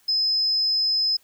triangle tone, 5100 Hz, D#8, 42 cents sharp, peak -16 dBFS, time 0.08-1.17 s, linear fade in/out 10 ms, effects tanh soft clip ceiling -17 dBFS + white hiss -60 dBFS RMS until 1.23 s

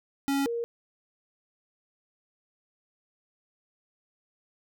square / sine tone pair in turn, 277.2 / 468.5 Hz, C#4 / A#4, 0 / +9 cents, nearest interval major sixth, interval 909 cents, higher second, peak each -25 / -28 dBFS, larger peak first, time 0.28-0.46 / 0.46-0.64 s, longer neither, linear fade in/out 0 ms, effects none

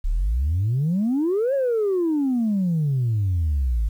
sine exponential two-way sweep, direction up then down, 33.21 to 564 to 51 Hz, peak -17 dBFS, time 0.04-3.89 s, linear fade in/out 10 ms, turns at 1.54 s, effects tanh soft clip ceiling -16 dBFS + 9-bit

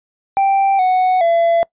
triangle tone with pitch steps, 784 / 740 / 675 Hz, G5 / F#5 / E5, 0 / 0 / +41 cents, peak -9 dBFS, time 0.37-1.63 s, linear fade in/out 0 ms, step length 420 ms, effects noise-tail reverb RT60 0.1 s tail -23 dB re dry + resampled to 8000 Hz

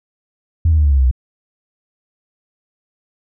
sine tone with pitch steps, 82.41 / 78.73 / 75.22 / 71.87 / 68.66 / 65.6 / 62.67 Hz, E2 / D#2 / D2 / D2 / C#2 / C2 / B1, 0 / +21 / +42 / -37 / -16 / +5 / +26 cents, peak -8 dBFS, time 0.65-1.112 s, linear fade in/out 5 ms, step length 66 ms, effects tanh soft clip ceiling -5 dBFS

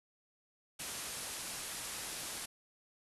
white low-pass noise, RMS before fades -43 dBFS, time 0.79-2.46 s, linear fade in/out 10 ms, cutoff 12000 Hz, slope 96 dB/octave, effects none

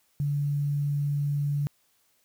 sine tone with quantisation, 144.1 Hz, D3, 33 cents flat, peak -24 dBFS, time 0.2-1.67 s, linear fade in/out 0 ms, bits 9, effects white hiss -68 dBFS RMS until 2.24 s

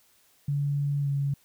sine tone with pitch glide, 142.9 to 140.36 Hz, D3 to C#3, -47 to +22 cents, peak -24 dBFS, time 0.48-1.34 s, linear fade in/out 5 ms, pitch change -31 cents, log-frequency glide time 1.01-1.08 s, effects white hiss -63 dBFS RMS until 1.44 s

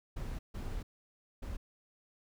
brown noise bursts at uneven times, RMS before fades -39 dBFS, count 3, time 0.16-0.39 / 0.54-0.83 / 1.42-1.57 s, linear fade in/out 10 ms, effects none

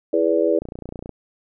sine chord, E dominant seventh, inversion none, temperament equal with one note detuned, 329.6 / 415.3 / 493.9 / 579.6 Hz, E4 / G#4 / B4 / D5, 0 / 0 / 0 / -23 cents, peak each -21 dBFS, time 0.13-0.59 s, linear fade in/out 5 ms
click train, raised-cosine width 2 ms, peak -19 dBFS, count 15, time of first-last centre 0.62-1.093 s, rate 29.6 Hz
effects none

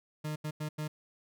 40% pulse tone bursts at uneven times, 152.5 Hz, D#3, 34 cents flat, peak -33 dBFS, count 4, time 0.24-0.36 / 0.44-0.51 / 0.6-0.69 / 0.78-0.88 s, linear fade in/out 10 ms, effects none

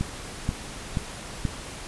click train, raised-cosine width 5 ms, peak -12 dBFS, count 4, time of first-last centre 0.01-1.452 s, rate 2.08 Hz, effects pink hiss -38 dBFS RMS until 1.87 s + resampled to 24000 Hz

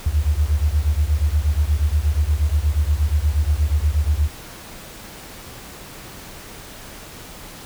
sine beating tone pair, 71 / 79.4 Hz, C#2 / D#2, +42 / +36 cents, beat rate 8.4 Hz, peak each -18 / -19 dBFS, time 0.06-4.28 s, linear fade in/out 5 ms, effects pink hiss -38 dBFS RMS until 7.65 s

